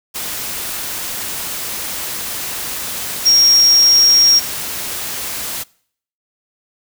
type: tone in noise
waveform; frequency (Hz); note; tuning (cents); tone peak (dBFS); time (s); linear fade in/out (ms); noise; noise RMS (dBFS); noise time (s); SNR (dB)
sine; 5588; F8; 0; -7; 3.25-4.4; 20; white; -24; 0.14-5.64; +14
effects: noise-tail reverb RT60 0.6 s tail -24 dB re dry